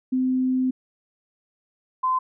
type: tone pair in turn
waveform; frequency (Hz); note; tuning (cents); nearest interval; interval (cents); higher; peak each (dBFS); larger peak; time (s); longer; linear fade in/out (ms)
sine; 257.3 / 1029.2; C4 / C6; -29 / -29; 2 octaves; 2400; second; -19; neither; 0.12-0.71 / 2.03-2.19; first; 10
effects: none